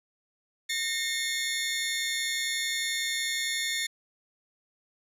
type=tone cluster; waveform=25% pulse; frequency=1833 / 2156 / 3535 Hz; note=A#6 / C#7 / A7; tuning=-30 / -49 / +7 cents; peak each=-29 dBFS; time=0.69-3.87 s; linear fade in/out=10 ms; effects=resampled to 32000 Hz